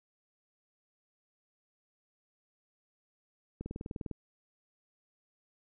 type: click train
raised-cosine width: 3 ms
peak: -26 dBFS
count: 11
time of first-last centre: 3.61-4.113 s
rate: 19.9 Hz
effects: none